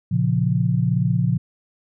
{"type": "chord", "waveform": "sine", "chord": "Bb minor", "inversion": "none", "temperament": "equal", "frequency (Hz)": [116.54, 138.59, 174.61], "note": ["Bb2", "Db3", "F3"], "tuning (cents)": [0, 0, 0], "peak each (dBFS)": -21, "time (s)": [0.11, 1.38], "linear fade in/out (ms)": 10, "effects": []}